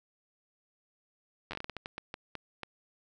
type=slowing click train; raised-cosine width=0.3 ms; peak=-22 dBFS; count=14; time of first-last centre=1.51-2.633 s; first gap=10 ms; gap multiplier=1.32; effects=none